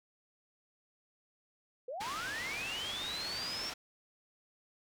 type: linear sweep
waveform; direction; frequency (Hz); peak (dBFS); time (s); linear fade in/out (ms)
sine; up; 468.6 to 5520; -38; 1.88-3.7; 5
type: low-pass noise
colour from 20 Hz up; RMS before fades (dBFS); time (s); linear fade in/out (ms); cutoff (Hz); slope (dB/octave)
white; -43; 2-3.74; 10; 4300; 12
effects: none